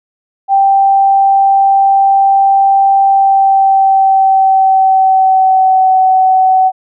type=tone with pitch glide; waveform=sine; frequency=784 to 754.2 Hz; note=G5 to F#5; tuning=0 to +33 cents; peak=-5 dBFS; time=0.48-6.72 s; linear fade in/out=50 ms; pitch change=-67 cents; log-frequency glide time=3.03-5.96 s; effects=none